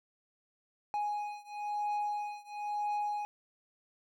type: beating tone pair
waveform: triangle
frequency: 830.6 / 831.6 Hz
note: G#5 / G#5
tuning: 0 / +2 cents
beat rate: 1 Hz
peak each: -34 / -35 dBFS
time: 0.94-3.25 s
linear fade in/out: 0 ms
effects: none